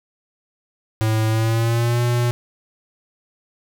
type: tone with pitch glide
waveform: square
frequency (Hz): 110 to 120.65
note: A2 to B2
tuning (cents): 0 to -40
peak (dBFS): -17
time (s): 1.01-2.31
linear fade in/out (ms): 0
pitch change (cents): +160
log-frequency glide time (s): 1.28-2.02
effects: none